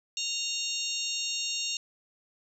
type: harmonic tone with a mistuned harmonic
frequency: 930 Hz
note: A#5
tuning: 4 cents flat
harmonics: 3 / 4 / 5 / 6 / 7 / 8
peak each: -35 / -36 / -37 / -38 / -38 / -39 dBFS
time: 0.17-1.77 s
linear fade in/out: 2 ms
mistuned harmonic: 5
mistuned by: -120 cents
effects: 10-bit